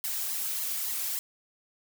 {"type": "noise with flanger", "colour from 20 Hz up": "blue", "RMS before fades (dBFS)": -32, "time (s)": [0.04, 1.19], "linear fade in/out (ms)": 0, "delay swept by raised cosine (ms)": [0.96, 3.16], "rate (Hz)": 3.5, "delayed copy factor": 0.95, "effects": []}